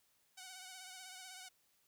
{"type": "tone with vibrato", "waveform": "5% pulse", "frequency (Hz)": 746, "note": "F#5", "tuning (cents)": 14, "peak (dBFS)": -38, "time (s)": [0.37, 1.49], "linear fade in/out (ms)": 10, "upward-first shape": "sine", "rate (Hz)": 16, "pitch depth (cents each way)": 40, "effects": ["white hiss -75 dBFS RMS until 1.87 s"]}